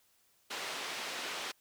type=band-pass noise; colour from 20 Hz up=white; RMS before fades=-40 dBFS; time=0.5-1.52 s; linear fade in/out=10 ms; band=300 to 3900 Hz; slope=12 dB/octave; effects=white hiss -70 dBFS RMS until 1.6 s